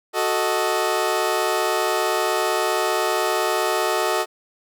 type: chord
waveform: 20% pulse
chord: D# diminished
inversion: first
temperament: equal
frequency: 370 / 440 / 622.3 Hz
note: F#4 / A4 / D#5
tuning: 0 / 0 / 0 cents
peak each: -19 dBFS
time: 0.13-4.26 s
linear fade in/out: 50 ms
effects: none